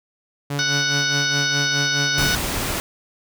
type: tone with tremolo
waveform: sawtooth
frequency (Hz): 142.9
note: D3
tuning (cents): -47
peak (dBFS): -18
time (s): 0.5-2.31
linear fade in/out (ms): 5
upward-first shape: sine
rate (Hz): 4.8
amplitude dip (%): 70
type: harmonic tone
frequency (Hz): 740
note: F#5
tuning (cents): 0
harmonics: 2 / 3 / 4 / 5 / 6 / 7 / 8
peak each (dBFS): -22 / -31 / -30 / -26 / -29 / -28 / -28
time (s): 0.59-2.35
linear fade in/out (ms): 0
type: noise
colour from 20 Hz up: pink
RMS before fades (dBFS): -24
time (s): 2.18-2.8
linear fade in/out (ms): 0
effects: none